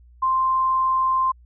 sine tone, 1046.5 Hz, C6, in tune, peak -17 dBFS, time 0.22-1.32 s, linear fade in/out 10 ms, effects added 60 Hz sine -47 dBFS peak until 1.45 s

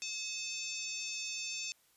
harmonic tone with a mistuned harmonic, 899 Hz, A5, 37 cents sharp, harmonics 3 / 4 / 5 / 6 / 7 / 8, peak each -42 / -47 / -48 / -44 / -44 / -46 dBFS, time 0.02-1.72 s, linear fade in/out 0 ms, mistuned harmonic 3, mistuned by -72 cents, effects white hiss -69 dBFS RMS until 1.96 s + resampled to 32000 Hz

